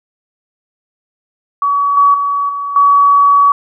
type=tone with level steps; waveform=sine; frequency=1134 Hz; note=C#6; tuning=39 cents sharp; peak=-10 / -5 / -12 / -17 / -5 dBFS; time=1.62-3.52 s; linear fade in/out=2 ms; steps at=1.97 / 2.14 / 2.49 / 2.76 s; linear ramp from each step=2 ms; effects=none